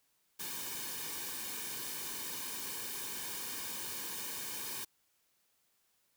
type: noise with comb filter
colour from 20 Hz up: white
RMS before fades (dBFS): -41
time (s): 0.39-4.85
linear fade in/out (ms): 10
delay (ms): 1.5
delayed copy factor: -0.7
effects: white hiss -75 dBFS RMS until 6.16 s